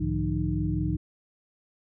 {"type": "tone cluster", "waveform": "sine", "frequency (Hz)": [65.2, 106, 149.1, 173.6, 307.4], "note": ["C2", "G#2", "D3", "F3", "D#4"], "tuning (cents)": [-5, 36, 27, -10, -21], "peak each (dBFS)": -31, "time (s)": [0, 0.97], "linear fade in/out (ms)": 10, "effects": []}